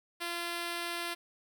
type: tone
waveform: 5% pulse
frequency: 343.5 Hz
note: F4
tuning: 29 cents flat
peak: -23 dBFS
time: 0.2-1.15 s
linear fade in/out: 20 ms
effects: none